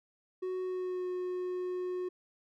triangle tone with pitch glide, 370 to 363.4 Hz, F#4 to F#4, 0 to -31 cents, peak -31 dBFS, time 0.42-2.09 s, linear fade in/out 10 ms, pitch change -31 cents, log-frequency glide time 0.62-1.08 s, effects none

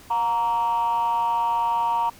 sine tone with frequency modulation, 932.3 Hz, A#5, in tune, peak -18 dBFS, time 0.1-2.1 s, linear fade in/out 10 ms, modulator 215 Hz, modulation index 0.53, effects tanh soft clip ceiling -17 dBFS + pink hiss -48 dBFS RMS until 2.19 s

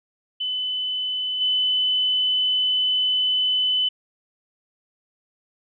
sine tone with level steps, 3014 Hz, F#7, 31 cents sharp, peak -23 / -18 dBFS, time 0.4-3.89 s, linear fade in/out 10 ms, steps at 1.4 s, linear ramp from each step 20 ms, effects none

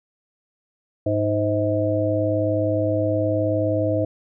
harmonic tone with a mistuned harmonic, 103.83 Hz, G#2, in tune, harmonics 1 / 3 / 5 / 6, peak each -24 / -24 / -24 / -24 dBFS, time 1.06-4.05 s, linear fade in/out 5 ms, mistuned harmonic 6, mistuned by +42 cents, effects none

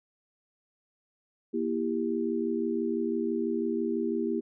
sine chord, E diminished, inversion second, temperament just, 237.3 / 329.6 / 395.6 Hz, Bb3 / E4 / G4, +31 / 0 / +16 cents, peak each -31 dBFS, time 1.53-4.41 s, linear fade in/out 20 ms, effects none

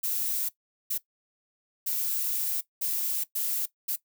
violet noise bursts at uneven times, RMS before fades -29 dBFS, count 6, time 0.03-0.49 / 0.9-0.98 / 1.86-2.61 / 2.81-3.24 / 3.35-3.66 / 3.88-3.96 s, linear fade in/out 10 ms, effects noise-tail reverb RT60 0.1 s tail -17 dB re dry

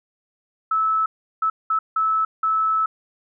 sine tone bursts at uneven times, 1305 Hz, E6, 18 cents flat, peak -17 dBFS, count 5, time 0.71-1.06 / 1.42-1.5 / 1.7-1.79 / 1.96-2.25 / 2.43-2.86 s, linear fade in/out 5 ms, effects none

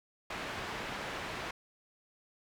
white low-pass noise, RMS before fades -40 dBFS, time 0.3-1.51 s, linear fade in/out 5 ms, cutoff 2100 Hz, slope 12 dB/octave, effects none

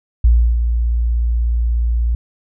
sine tone with ADSR envelope, 58.27 Hz, A#1, in tune, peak -6 dBFS, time 0.24-2.15 s, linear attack 6 ms, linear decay 320 ms, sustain -7 dB, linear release 3 ms, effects none

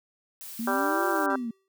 blue noise, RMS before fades -41 dBFS, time 0.41-1.26 s, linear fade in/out 0 ms
sine exponential two-way sweep, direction up then down, 222.2 to 359.2 to 222.2 Hz, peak -29 dBFS, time 0.59-1.51 s, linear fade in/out 5 ms, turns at 1.07 s
harmonic tone, 195.7 Hz, G3, 3 cents flat, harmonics 2 / 3 / 4 / 5 / 6 / 7 / 8, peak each -32 / -32 / -32 / -32 / -32 / -32 / -32 dBFS, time 0.67-1.36 s, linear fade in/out 5 ms
square tone with exponential decay, 385.3 Hz, G4, 30 cents flat, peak -38 dBFS, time 1.3-1.68 s, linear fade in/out 1 ms, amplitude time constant 82 ms
effects none

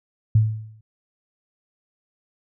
sine tone with exponential decay, 109.1 Hz, A2, 14 cents flat, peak -10 dBFS, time 0.35-0.81 s, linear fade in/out 5 ms, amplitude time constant 100 ms, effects none

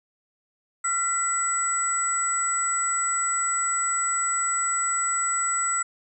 sine tone cluster, 1364 / 1990 / 7840 Hz, F6 / B6 / B8, -41 / +13 / -14 cents, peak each -26 / -32 / -25 dBFS, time 0.84-5.83 s, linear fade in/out 10 ms, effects none

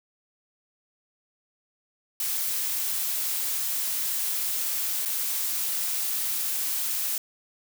blue noise with dropouts, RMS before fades -28 dBFS, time 2.2-7.18 s, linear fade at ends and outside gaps 2 ms, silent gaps 5.052-5.057 s, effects none

